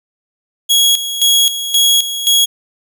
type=tone with tremolo; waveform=sawtooth; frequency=3321 Hz; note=G#7; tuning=1 cent flat; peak=-5 dBFS; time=0.69-2.46 s; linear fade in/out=20 ms; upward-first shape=square; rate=1.9 Hz; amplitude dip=70%; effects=none